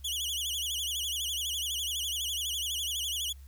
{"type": "tone with vibrato", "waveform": "sawtooth", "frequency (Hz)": 3140, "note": "G7", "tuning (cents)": 2, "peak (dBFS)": -28, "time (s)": [0.04, 3.33], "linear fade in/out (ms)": 10, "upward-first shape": "sine", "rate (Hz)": 12, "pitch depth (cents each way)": 170, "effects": ["added 68 Hz sine -46 dBFS peak until 3.47 s", "white hiss -64 dBFS RMS until 3.47 s"]}